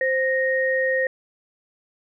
sine tone pair together, 523 / 1862.4 Hz, C5 / A#6, -1 / -2 cents, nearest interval octave + minor seventh, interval 2199 cents, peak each -21 / -22 dBFS, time 0.01-1.07 s, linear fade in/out 2 ms, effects none

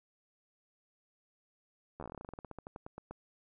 slowing click train, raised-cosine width 1 ms, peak -30 dBFS, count 23, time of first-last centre 2-3.11 s, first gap 12 ms, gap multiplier 1.12, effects none

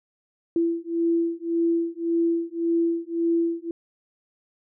sine beating tone pair, 334.6 / 336.4 Hz, E4 / E4, +26 / +35 cents, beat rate 1.8 Hz, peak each -24 / -24 dBFS, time 0.56-3.71 s, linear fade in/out 2 ms, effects none

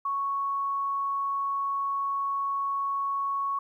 sine tone, 1108.7 Hz, C#6, in tune, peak -26 dBFS, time 0.05-3.59 s, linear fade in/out 5 ms, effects 11-bit

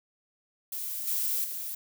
violet noise with level steps, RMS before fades -35 / -29 / -36 dBFS, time 0.72-1.75 s, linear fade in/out 5 ms, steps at 1.07 / 1.44 s, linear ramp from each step 5 ms, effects none

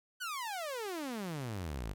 sawtooth exponential sweep, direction down, 1537 to 47.09 Hz, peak -33 dBFS, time 0.2-1.94 s, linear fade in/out 20 ms, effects MP3 96 kbps

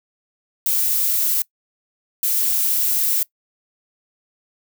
violet noise bursts at uneven times, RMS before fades -19 dBFS, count 2, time 0.66-1.42 / 2.23-3.23 s, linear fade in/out 2 ms, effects noise-tail reverb RT60 0.1 s tail -22 dB re dry

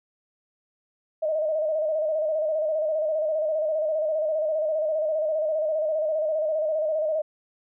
sine tone with vibrato, 622.3 Hz, D#5, in tune, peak -22 dBFS, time 1.22-7.22 s, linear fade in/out 10 ms, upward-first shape square, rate 15 Hz, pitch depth 47 cents each way, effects none

